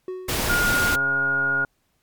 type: tone with exponential decay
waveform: triangle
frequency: 370 Hz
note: F#4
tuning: in tune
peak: -24 dBFS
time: 0.08-0.82 s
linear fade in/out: 2 ms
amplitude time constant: 160 ms
type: noise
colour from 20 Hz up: pink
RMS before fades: -24 dBFS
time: 0.28-0.96 s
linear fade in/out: 10 ms
type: tone with pitch glide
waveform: sine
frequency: 1425 to 1434.1 Hz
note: F6 to F6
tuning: +34 to +45 cents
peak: -19 dBFS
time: 0.49-1.65 s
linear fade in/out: 10 ms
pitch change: +11 cents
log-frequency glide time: 0.92-1.04 s
type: click train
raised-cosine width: 1 ms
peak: -19 dBFS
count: 98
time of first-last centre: 0.94-1.648 s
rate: 137 Hz
effects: pink hiss -69 dBFS RMS until 2.02 s + MP3 96 kbps